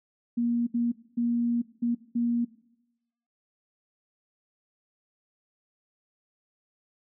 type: tone bursts at uneven times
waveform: sine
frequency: 236.9 Hz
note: A#3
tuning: 28 cents sharp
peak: -23 dBFS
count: 5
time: 0.37-0.67 / 0.74-0.92 / 1.17-1.62 / 1.82-1.95 / 2.15-2.45 s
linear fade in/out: 10 ms
effects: noise-tail reverb RT60 0.9 s tail -19 dB re dry